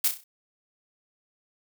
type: noise with echo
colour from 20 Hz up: blue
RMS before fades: -22 dBFS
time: 0.04-0.08 s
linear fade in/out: 5 ms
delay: 32 ms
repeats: 5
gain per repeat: -7 dB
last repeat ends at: 0.24 s
effects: none